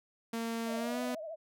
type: tone with pitch glide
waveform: sawtooth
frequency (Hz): 229 to 248.3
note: A#3 to B3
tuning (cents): -31 to +9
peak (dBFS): -30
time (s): 0.33-1.15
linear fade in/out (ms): 5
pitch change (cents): +140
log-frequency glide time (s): 0.77-1
type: tone with vibrato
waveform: sine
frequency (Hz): 635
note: D#5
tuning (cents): +35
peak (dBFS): -39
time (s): 0.66-1.36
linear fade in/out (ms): 20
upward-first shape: triangle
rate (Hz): 14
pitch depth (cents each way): 110
effects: none